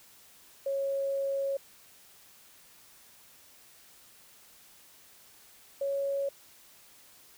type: tone pair in turn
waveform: sine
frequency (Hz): 550 / 555.4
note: C#5 / C#5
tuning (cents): -14 / +3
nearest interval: unison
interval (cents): 17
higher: second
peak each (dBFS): -28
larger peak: neither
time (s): 0.66-1.57 / 5.81-6.29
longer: first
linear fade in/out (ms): 5
effects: white hiss -57 dBFS RMS until 7.37 s